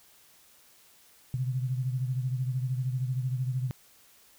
sine beating tone pair, 126.7 / 139.7 Hz, B2 / C#3, +45 / +14 cents, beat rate 13 Hz, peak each -28 / -35 dBFS, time 1.34-3.71 s, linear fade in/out 0 ms, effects white hiss -59 dBFS RMS until 4.38 s

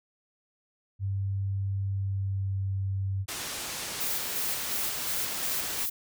sine tone with pitch glide, 98 to 96.93 Hz, G2 to G2, 0 to -19 cents, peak -27 dBFS, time 0.99-3.26 s, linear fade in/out 50 ms, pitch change -19 cents, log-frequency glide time 1.85-2.61 s
white low-pass noise, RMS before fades -36 dBFS, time 3.28-5.86 s, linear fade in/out 10 ms, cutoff 8900 Hz, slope 12 dB/octave
violet noise with tremolo, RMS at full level -31 dBFS, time 4-5.9 s, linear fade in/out 10 ms, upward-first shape square, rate 2.8 Hz, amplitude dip 45%
effects none

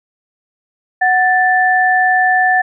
sine tone pair together, 740 / 1762.8 Hz, F#5 / A6, 0 / +3 cents, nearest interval octave + minor third, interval 1503 cents, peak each -12 dBFS, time 1.01-2.62 s, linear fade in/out 10 ms, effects none

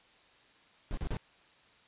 brown noise bursts, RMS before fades -34 dBFS, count 3, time 0.91-1.169 s, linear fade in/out 0 ms, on 63 ms, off 35 ms, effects white hiss -62 dBFS RMS until 1.87 s + resampled to 8000 Hz

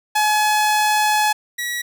sawtooth tone pair in turn, 849 / 1928.6 Hz, G#5 / B6, +38 / -42 cents, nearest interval octave + major second, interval 1420 cents, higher second, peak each -11 / -19 dBFS, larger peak first, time 0.15-1.33 / 1.58-1.82 s, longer first, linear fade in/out 10 ms, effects none

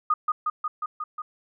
sine tone with echo, 1233 Hz, D#6, 16 cents flat, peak -18 dBFS, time 0.1-0.14 s, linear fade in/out 5 ms, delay 180 ms, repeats 6, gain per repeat -2 dB, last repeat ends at 1.22 s, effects none

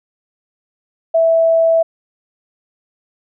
sine tone, 657 Hz, E5, 6 cents flat, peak -9 dBFS, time 1.14-1.83 s, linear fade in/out 10 ms, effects none

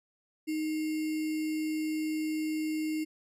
sine tone with sample-and-hold, 311.1 Hz, D#4, in tune, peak -29 dBFS, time 0.47-3.05 s, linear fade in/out 20 ms, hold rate 2450 Hz, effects resampled to 32000 Hz

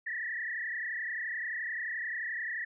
sine tone with frequency modulation, 1847 Hz, A#6, 16 cents flat, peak -33 dBFS, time 0.06-2.65 s, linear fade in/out 10 ms, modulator 31.5 Hz, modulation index 3.5, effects none

